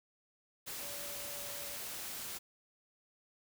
sine tone in noise, 575 Hz, D5, 37 cents flat, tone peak -51 dBFS, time 0.8-1.77 s, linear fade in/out 20 ms, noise white, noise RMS -43 dBFS, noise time 0.66-2.39 s, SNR -11 dB, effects none

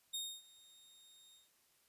sawtooth tone with ADSR envelope, 3703 Hz, A#7, 12 cents flat, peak -35 dBFS, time 0.13-1.5 s, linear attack 15 ms, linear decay 270 ms, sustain -23 dB, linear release 160 ms, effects white hiss -73 dBFS RMS until 1.88 s + resampled to 32000 Hz

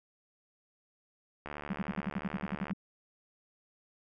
click train, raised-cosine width 0.5 ms, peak -25 dBFS, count 93, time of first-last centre 1.46-2.71 s, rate 73.6 Hz
sine tone bursts, 192.2 Hz, G3, 34 cents flat, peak -30 dBFS, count 12, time 1.7-2.734 s, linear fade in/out 5 ms, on 33 ms, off 58 ms
effects none

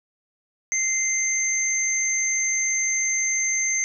sine tone pair together, 2082 / 6277 Hz, C7 / G8, -9 / +1 cents, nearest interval octave + perfect fifth, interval 1910 cents, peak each -25 / -22 dBFS, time 0.72-3.84 s, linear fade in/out 0 ms, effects none

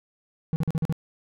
triangle tone bursts, 160 Hz, D#3, 49 cents sharp, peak -19 dBFS, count 6, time 0.53-0.925 s, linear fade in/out 0 ms, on 30 ms, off 43 ms, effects none

